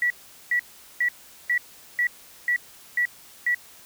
sine tone bursts, 1943 Hz, B6, 29 cents flat, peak -19 dBFS, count 8, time 0.02-3.546 s, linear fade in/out 2 ms, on 82 ms, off 410 ms, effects white hiss -49 dBFS RMS until 3.85 s

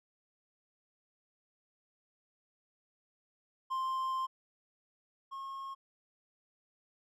triangle tone pair in turn, 1049 / 1082.2 Hz, C6 / C#6, +4 / -42 cents, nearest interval minor second, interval 54 cents, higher second, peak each -30 / -38 dBFS, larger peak first, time 3.7-4.27 / 5.31-5.75 s, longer first, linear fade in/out 20 ms, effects none

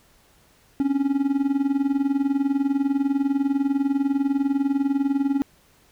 triangle tone with tremolo, 277.2 Hz, C#4, in tune, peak -14 dBFS, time 0.8-5.42 s, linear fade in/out 0 ms, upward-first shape sine, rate 20 Hz, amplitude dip 80%, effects pink hiss -58 dBFS RMS until 5.91 s

